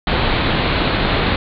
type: low-pass noise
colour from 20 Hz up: pink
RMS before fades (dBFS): -17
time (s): 0.07-1.36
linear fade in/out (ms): 2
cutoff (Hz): 4300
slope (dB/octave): 96
effects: none